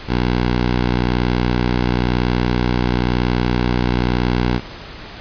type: tone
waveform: 10% pulse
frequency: 61 Hz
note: B1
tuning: 21 cents flat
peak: -7 dBFS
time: 0.07-4.61 s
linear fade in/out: 50 ms
effects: pink hiss -34 dBFS RMS until 5.2 s + resampled to 11025 Hz